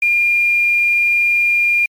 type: tone with quantisation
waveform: sine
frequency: 2407 Hz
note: D7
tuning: 42 cents sharp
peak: -11 dBFS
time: 0.02-1.86 s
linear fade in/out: 5 ms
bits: 6
effects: MP3 96 kbps